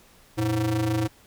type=ring-modulated tone; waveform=square; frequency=103.83 Hz; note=G#2; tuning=in tune; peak=-20 dBFS; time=0.37-1.08 s; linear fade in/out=20 ms; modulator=221 Hz; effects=pink hiss -55 dBFS RMS until 1.26 s